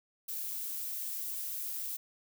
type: noise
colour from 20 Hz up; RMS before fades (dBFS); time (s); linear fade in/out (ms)
violet; -38; 0.28-1.97; 10
effects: none